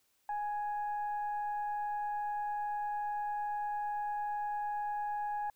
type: tone with frequency modulation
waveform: sine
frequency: 830.6 Hz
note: G#5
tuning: in tune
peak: -33 dBFS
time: 0.29-5.5 s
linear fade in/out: 2 ms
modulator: 835 Hz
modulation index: 0.35
effects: white hiss -74 dBFS RMS until 5.55 s